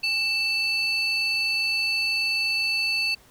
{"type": "tone pair together", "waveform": "sine", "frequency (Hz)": [2653, 4474], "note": ["E7", "C#8"], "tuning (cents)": [10, 15], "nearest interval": "major sixth", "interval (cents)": 905, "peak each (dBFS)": [-22, -24], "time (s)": [0.03, 3.15], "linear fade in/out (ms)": 10, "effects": ["tanh soft clip ceiling -18 dBFS", "pink hiss -55 dBFS RMS until 3.3 s"]}